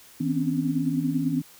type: tone cluster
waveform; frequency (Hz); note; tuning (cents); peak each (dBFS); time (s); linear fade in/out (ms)
sine; 160.2 / 252.4 / 262.7 / 280.4; E3 / B3 / C4 / C#4; -49 / +38 / +7 / +20; -28; 0.2-1.42; 10
effects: white hiss -51 dBFS RMS until 1.59 s